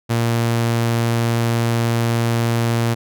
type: tone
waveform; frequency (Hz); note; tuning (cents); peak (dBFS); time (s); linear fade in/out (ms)
sawtooth; 116.54; A#2; 0; -12; 0.09-2.95; 20
effects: none